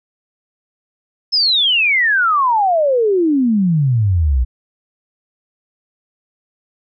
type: exponential sweep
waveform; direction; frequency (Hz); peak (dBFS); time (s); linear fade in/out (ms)
sine; down; 5290 to 58.27; -11; 1.32-4.45; 20
effects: none